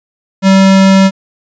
square tone, 192.6 Hz, G3, 30 cents flat, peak -4 dBFS, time 0.42-1.11 s, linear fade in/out 50 ms, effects resampled to 16000 Hz

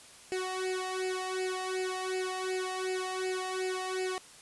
sawtooth tone with flanger, 372.5 Hz, F#4, 12 cents sharp, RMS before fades -34 dBFS, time 0.32-4.18 s, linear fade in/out 0 ms, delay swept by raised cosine 0.41 to 1.1 ms, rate 2.7 Hz, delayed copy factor +1, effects white hiss -53 dBFS RMS until 4.41 s + resampled to 24000 Hz

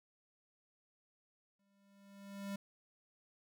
square tone with exponential growth, 198.7 Hz, G3, 24 cents sharp, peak -39 dBFS, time 1.59-2.56 s, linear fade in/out 5 ms, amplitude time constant 210 ms, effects none

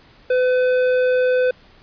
triangle tone with tanh clipping, 505 Hz, B4, 39 cents sharp, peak -16 dBFS, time 0.3-1.51 s, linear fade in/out 5 ms, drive 15 dB, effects pink hiss -50 dBFS RMS until 1.82 s + resampled to 11025 Hz

